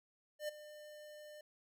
square tone with ADSR envelope, 601 Hz, D5, 40 cents sharp, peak -37 dBFS, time 0.39-1.41 s, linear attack 95 ms, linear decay 12 ms, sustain -15 dB, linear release 3 ms, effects none

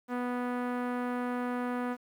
sawtooth tone with low-pass filter, 246.3 Hz, B3, 5 cents flat, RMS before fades -33 dBFS, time 0.08-1.97 s, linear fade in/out 50 ms, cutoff 1500 Hz, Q 1.4, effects 10-bit

